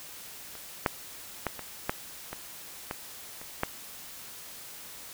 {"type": "clicks", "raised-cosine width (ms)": 0.5, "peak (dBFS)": [-29, -8, -13, -23, -11, -21, -17, -28, -11], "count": 9, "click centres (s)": [0.553, 0.862, 1.467, 1.593, 1.895, 2.33, 2.911, 3.415, 3.634], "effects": ["white hiss -45 dBFS RMS until 5.13 s"]}